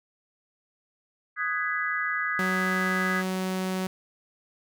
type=chord; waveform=sine; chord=G# minor seventh; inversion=second; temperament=just; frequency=1245.9 / 1495.1 / 1661.2 / 1993.5 Hz; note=D#6 / F#6 / G#6 / B6; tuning=+2 / +18 / 0 / +16 cents; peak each=-31 / -34 / -29 / -32 dBFS; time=1.36-3.24 s; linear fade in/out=50 ms
type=tone; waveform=sawtooth; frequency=186.9 Hz; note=F#3; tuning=18 cents sharp; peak=-23 dBFS; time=2.39-3.87 s; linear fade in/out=2 ms
effects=none